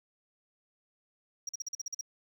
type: tone bursts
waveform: sine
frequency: 5680 Hz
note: F8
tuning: 28 cents sharp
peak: -31 dBFS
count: 9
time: 1.47-2.011 s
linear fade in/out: 5 ms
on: 21 ms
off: 44 ms
effects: tanh soft clip ceiling -33 dBFS + 11-bit